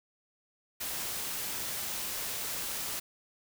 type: noise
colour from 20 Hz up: white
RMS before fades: -36 dBFS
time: 0.8-3 s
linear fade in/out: 10 ms
effects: none